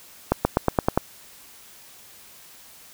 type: accelerating click train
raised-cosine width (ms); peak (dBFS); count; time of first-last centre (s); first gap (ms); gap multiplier
1; -3; 7; 0.32-0.976; 130; 0.93
effects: white hiss -48 dBFS RMS until 2.93 s